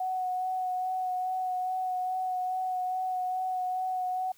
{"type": "tone with vibrato", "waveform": "sine", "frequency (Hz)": 740, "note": "F#5", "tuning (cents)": 0, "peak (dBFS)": -28, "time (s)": [0, 4.32], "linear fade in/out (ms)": 5, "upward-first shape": "sine", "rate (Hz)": 2.4, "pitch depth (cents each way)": 16, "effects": ["white hiss -61 dBFS RMS until 4.37 s"]}